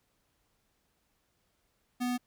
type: tone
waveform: square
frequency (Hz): 246.9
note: B3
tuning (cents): 0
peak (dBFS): -30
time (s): 2-2.18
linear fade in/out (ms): 20
effects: pink hiss -75 dBFS RMS until 2.26 s